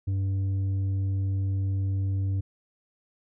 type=tone with tanh clipping; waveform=sine; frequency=96.9 Hz; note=G2; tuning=20 cents flat; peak=-25 dBFS; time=0.07-2.41 s; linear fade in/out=10 ms; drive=5 dB; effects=none